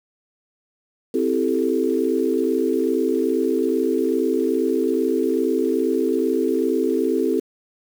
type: chord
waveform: sine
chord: A minor seventh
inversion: first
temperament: equal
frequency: 261.6 / 329.6 / 392 / 440 Hz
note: C4 / E4 / G4 / A4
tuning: 0 / 0 / 0 / 0 cents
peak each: -23 dBFS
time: 1.14-7.4 s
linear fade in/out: 5 ms
effects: 7-bit